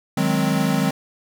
square chord, Ab dominant seventh, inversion second, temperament equal, 155.56 / 185 / 207.7 / 261.6 Hz, Eb3 / Gb3 / Ab3 / C4, 0 / 0 / 0 / 0 cents, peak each -24 dBFS, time 0.17-0.91 s, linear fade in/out 5 ms, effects none

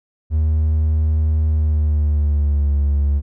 triangle tone with pitch glide, 77.78 to 71.32 Hz, D#2 to C#2, 0 to +50 cents, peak -11 dBFS, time 0.3-3.22 s, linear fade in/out 50 ms, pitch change -150 cents, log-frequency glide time 1.48-2.73 s, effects tanh soft clip ceiling -7 dBFS

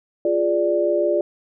sine chord, D diminished, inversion first, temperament equal, 349.2 / 415.3 / 587.3 Hz, F4 / Ab4 / D5, 0 / 0 / 0 cents, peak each -21 / -24 / -19 dBFS, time 0.25-1.21 s, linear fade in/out 2 ms, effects none

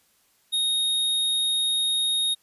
square tone, 3729 Hz, A#7, in tune, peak -22 dBFS, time 0.52-2.35 s, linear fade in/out 20 ms, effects white hiss -64 dBFS RMS until 2.42 s + resampled to 32000 Hz

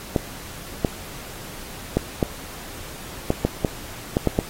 clicks, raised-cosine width 2 ms, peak -4 dBFS, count 10, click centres 0.162 / 0.848 / 1.97 / 2.228 / 3.304 / 3.45 / 3.648 / 4.169 / 4.273 / 4.389 s, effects pink hiss -38 dBFS RMS until 4.49 s + AAC 48 kbps

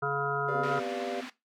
harmonic tone, 141 Hz, C#3, 30 cents sharp, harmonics 1 / 3 / 5 / 7 / 9 / 10, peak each -36 / -33 / -36 / -38 / -33 / -34 dBFS, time 0.02-0.8 s, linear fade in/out 10 ms
triangle chord, G dominant seventh, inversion none, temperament equal, 392 / 493.9 / 587.3 / 698.5 Hz, G4 / B4 / D5 / F5, 0 / 0 / 0 / 0 cents, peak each -35 / -37 / -36 / -35 dBFS, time 0.48-1.21 s, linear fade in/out 5 ms
sine tone with tremolo, 253.9 Hz, B3, 48 cents sharp, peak -35 dBFS, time 0.54-1.29 s, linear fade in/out 20 ms, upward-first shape triangle, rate 19 Hz, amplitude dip 90%
pink band-pass noise, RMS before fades -44 dBFS, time 0.63-1.3 s, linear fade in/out 5 ms, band 1100 to 3300 Hz, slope 12 dB/octave
effects noise-tail reverb RT60 0.2 s tail -17 dB re dry

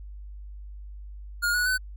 square tone with pitch steps, 1426 / 1466.9 / 1509.1 Hz, F6 / F#6 / F#6, +36 / -15 / +34 cents, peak -23 dBFS, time 1.42-1.78 s, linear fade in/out 20 ms, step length 120 ms, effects added 50 Hz sine -38 dBFS peak until 1.96 s

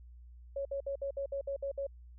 sine tone bursts, 554.4 Hz, C#5, in tune, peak -33 dBFS, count 9, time 0.56-1.868 s, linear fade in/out 5 ms, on 92 ms, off 60 ms, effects added 60 Hz sine -50 dBFS peak until 2.18 s

